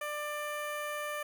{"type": "tone with notch filter", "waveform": "15% pulse", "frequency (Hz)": 594, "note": "D5", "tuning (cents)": 20, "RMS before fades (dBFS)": -37, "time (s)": [0.01, 1.23], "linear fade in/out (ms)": 5, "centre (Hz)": 5300, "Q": 2, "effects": []}